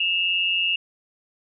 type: tone pair together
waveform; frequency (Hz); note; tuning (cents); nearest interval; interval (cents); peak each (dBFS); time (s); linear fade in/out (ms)
sine; 2659 / 2841; E7 / F7; +14 / +29; minor second; 115; -23 / -22; 0-0.76; 5
effects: none